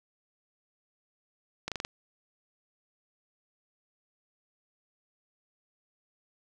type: slowing click train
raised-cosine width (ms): 0.2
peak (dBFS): -16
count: 5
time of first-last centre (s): 1.68-1.849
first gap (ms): 37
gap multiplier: 1.09
effects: none